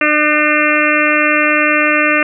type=harmonic tone; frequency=300.9 Hz; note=D4; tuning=42 cents sharp; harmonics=1 / 2 / 4 / 5 / 6 / 7 / 8 / 9; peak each=-18 / -18 / -18 / -18 / -18 / -18 / -18 / -18 dBFS; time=0.01-2.23 s; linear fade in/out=2 ms; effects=none